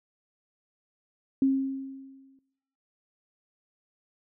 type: tone with exponential decay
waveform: sine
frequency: 268.9 Hz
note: C4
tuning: 47 cents sharp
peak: -18 dBFS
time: 1.42-2.39 s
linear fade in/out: 2 ms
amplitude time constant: 210 ms
effects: noise-tail reverb RT60 0.9 s tail -21 dB re dry